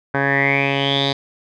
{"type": "tone with low-pass filter sweep", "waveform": "10% pulse", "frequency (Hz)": 138.7, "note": "C#3", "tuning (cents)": 1, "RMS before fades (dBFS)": -18, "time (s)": [0.14, 1.13], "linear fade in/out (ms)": 5, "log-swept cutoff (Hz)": [1500, 4100], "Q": 9.5, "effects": []}